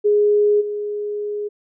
sine tone with level steps, 415.4 Hz, G#4, in tune, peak -12 / -22 dBFS, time 0.04-1.49 s, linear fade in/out 20 ms, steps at 0.6 s, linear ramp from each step 20 ms, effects none

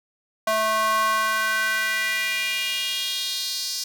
square tone with high-pass filter sweep, 218.4 Hz, A3, 13 cents flat, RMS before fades -24 dBFS, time 0.47-3.84 s, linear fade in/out 5 ms, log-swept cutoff 800 to 5100 Hz, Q 3.3, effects none

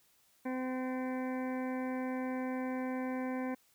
harmonic tone, 256.8 Hz, C4, 32 cents flat, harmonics 1 / 2 / 3 / 4 / 6 / 7 / 8 / 9, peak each -35 / -41 / -45 / -47 / -51 / -52 / -53 / -54 dBFS, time 0.45-3.55 s, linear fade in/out 10 ms, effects white hiss -69 dBFS RMS until 3.74 s

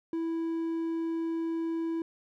triangle tone, 329.2 Hz, E4, 2 cents flat, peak -27 dBFS, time 0.13-2.02 s, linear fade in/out 2 ms, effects none

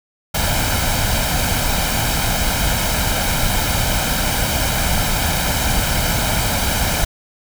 pink noise with comb filter, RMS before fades -18 dBFS, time 0.34-7.05 s, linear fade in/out 10 ms, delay 1.3 ms, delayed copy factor +0.6, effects none

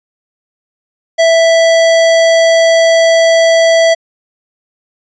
square tone, 659.3 Hz, E5, in tune, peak -6 dBFS, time 1.18-3.95 s, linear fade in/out 20 ms, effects resampled to 16000 Hz

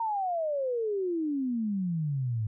sine exponential sweep, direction down, 932.3 to 104.8 Hz, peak -27 dBFS, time 0-2.47 s, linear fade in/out 5 ms, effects none

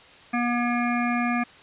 harmonic tone, 240.5 Hz, B3, 46 cents flat, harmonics 1 / 3 / 5 / 7 / 9 / 10, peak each -24 / -29 / -31 / -32 / -34 / -34 dBFS, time 0.33-1.44 s, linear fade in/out 10 ms, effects white hiss -49 dBFS RMS until 1.62 s + resampled to 8000 Hz

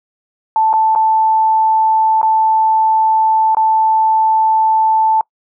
sine tone with dropouts, 880 Hz, A5, in tune, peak -9 dBFS, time 0.56-5.21 s, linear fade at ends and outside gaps 1 ms, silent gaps 0.73-0.737 / 0.951-0.959 / 2.215-2.229 / 3.548-3.569 s, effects noise-tail reverb RT60 0.1 s tail -25 dB re dry

